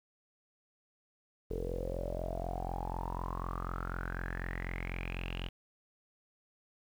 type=tone with low-pass filter sweep; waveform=sawtooth; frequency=44.03 Hz; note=F1; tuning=15 cents sharp; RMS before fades=-38 dBFS; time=1.5-5.49 s; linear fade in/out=10 ms; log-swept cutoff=440 to 3000 Hz; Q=9.9; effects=10-bit